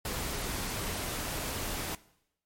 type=noise; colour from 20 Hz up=pink; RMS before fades=-35 dBFS; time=0.05-1.95 s; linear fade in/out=2 ms; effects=noise-tail reverb RT60 0.8 s tail -20 dB re dry + MP3 64 kbps